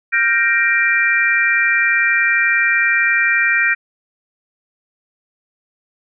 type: chord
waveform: sine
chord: G minor seventh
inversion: third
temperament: equal with one note detuned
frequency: 1396.9 / 1568 / 1864.7 / 2368 Hz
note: F6 / G6 / Bb6 / D7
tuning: 0 / 0 / 0 / +14 cents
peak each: -22 / -18 / -16 / -17 dBFS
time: 0.12-3.75 s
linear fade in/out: 20 ms
effects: none